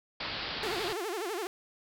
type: low-pass noise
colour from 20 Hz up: white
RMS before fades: -37 dBFS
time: 0.2-0.93 s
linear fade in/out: 5 ms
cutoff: 4900 Hz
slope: 96 dB/octave
type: tone with vibrato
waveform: sawtooth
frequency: 392 Hz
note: G4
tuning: in tune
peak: -29 dBFS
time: 0.63-1.47 s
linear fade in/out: 0 ms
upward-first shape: sine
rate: 12 Hz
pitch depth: 240 cents each way
effects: none